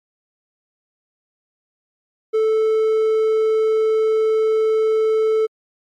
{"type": "tone", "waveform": "triangle", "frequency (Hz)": 438.7, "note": "A4", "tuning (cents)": -5, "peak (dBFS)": -12, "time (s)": [2.33, 5.47], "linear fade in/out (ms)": 20, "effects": ["MP3 64 kbps"]}